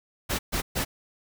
pink noise bursts, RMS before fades -27 dBFS, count 3, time 0.29-0.85 s, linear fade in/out 20 ms, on 100 ms, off 130 ms, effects none

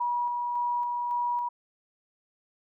sine tone with tremolo, 965 Hz, B5, 40 cents flat, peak -25 dBFS, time 0-1.49 s, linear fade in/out 10 ms, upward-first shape square, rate 1.8 Hz, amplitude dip 25%, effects none

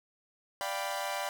sawtooth chord, G dominant seventh, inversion second, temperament equal, 587.3 / 698.5 / 784 / 987.8 Hz, D5 / F5 / G5 / B5, 0 / 0 / 0 / 0 cents, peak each -34 / -36 / -34 / -35 dBFS, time 0.61-1.29 s, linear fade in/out 0 ms, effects none

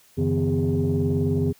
sine tone cluster, 93 / 141.1 / 160.2 / 251.3 / 405.5 Hz, F#2 / C#3 / E3 / B3 / G#4, +9 / +31 / -49 / +30 / -41 cents, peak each -25 dBFS, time 0.17-1.53 s, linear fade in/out 20 ms, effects tanh soft clip ceiling -13 dBFS + white hiss -56 dBFS RMS until 1.59 s

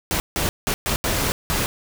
pink noise bursts at uneven times, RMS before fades -22 dBFS, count 6, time 0.11-0.2 / 0.36-0.49 / 0.67-0.74 / 0.86-0.96 / 1.04-1.32 / 1.5-1.66 s, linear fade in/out 0 ms, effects none

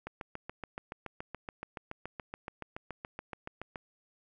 click train, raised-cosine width 0.5 ms, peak -24 dBFS, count 27, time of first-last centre 0.07-3.758 s, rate 7.05 Hz, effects none

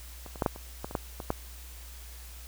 clicks, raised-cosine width 1 ms, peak -29 / -28 / -12 / -10 / -29 / -20 / -26 / -14 / -23 / -13 dBFS, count 10, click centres 0.263 / 0.358 / 0.422 / 0.462 / 0.561 / 0.845 / 0.911 / 0.952 / 1.202 / 1.304 s, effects added 60 Hz sine -44 dBFS peak until 2.47 s + white hiss -50 dBFS RMS until 2.47 s

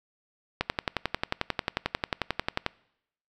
click train, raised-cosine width 0.3 ms, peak -9 dBFS, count 24, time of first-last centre 0.61-2.664 s, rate 11.2 Hz, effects noise-tail reverb RT60 0.8 s tail -24 dB re dry

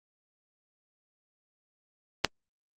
click, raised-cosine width 0.2 ms, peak -3 dBFS, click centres 2.247 s, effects Opus 32 kbps

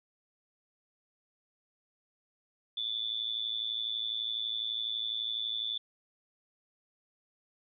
sine tone with amplitude modulation, 3498 Hz, A7, 11 cents flat, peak -28 dBFS, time 2.77-5.78 s, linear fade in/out 5 ms, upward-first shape sine, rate 112 Hz, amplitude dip 85%, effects none

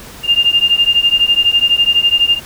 sine beating tone pair, 2802 / 2814 Hz, F7 / F7, +5 / +12 cents, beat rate 12 Hz, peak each -12 dBFS, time 0.23-2.4 s, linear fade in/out 50 ms, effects pink hiss -34 dBFS RMS until 2.45 s

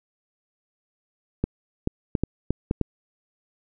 clicks, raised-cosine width 3 ms, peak -9 dBFS, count 7, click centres 1.44 / 1.874 / 2.152 / 2.236 / 2.506 / 2.711 / 2.813 s, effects none

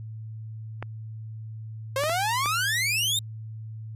clicks, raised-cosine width 0.5 ms, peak -18 dBFS, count 4, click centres 0.826 / 2.037 / 2.096 / 2.459 s
sawtooth exponential sweep, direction up, 523.3 to 3761 Hz, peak -20 dBFS, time 1.96-3.19 s, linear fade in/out 2 ms
effects added 110 Hz sine -35 dBFS peak until 3.95 s + resampled to 32000 Hz

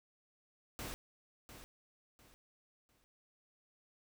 pink noise with echo, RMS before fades -44 dBFS, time 0.79-0.94 s, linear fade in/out 0 ms, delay 700 ms, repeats 3, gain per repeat -10 dB, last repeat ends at 3.04 s, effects none

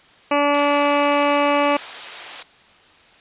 harmonic tone, 288.4 Hz, D4, 31 cents flat, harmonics 1 / 2 / 3 / 4 / 5 / 6 / 7 / 8 / 9 / 10, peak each -22 / -19 / -22 / -22 / -34 / -35 / -32 / -28 / -29 / -32 dBFS, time 0.31-1.77 s, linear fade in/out 5 ms
white high-pass noise, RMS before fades -31 dBFS, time 0.54-2.43 s, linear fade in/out 5 ms, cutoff 540 Hz, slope 12 dB/octave
effects white hiss -50 dBFS RMS until 3.2 s + resampled to 8000 Hz

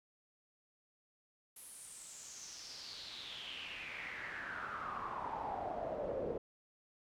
brown noise with band-pass filter sweep, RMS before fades -44 dBFS, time 1.56-6.38 s, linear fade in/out 5 ms, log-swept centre 11000 to 460 Hz, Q 5.5, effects none

